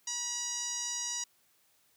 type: tone with low-pass filter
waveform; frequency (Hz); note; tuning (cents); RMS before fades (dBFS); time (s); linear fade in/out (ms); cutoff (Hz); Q
5% pulse; 964; B5; -42; -36; 0.07-1.24; 5; 6200; 6.3
effects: white hiss -69 dBFS RMS until 1.96 s + high-pass 60 Hz 12 dB/octave